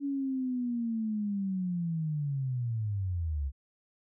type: linear sweep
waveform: sine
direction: down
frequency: 284.6 to 65.41 Hz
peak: -29 dBFS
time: 0-3.52 s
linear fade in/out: 50 ms
effects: none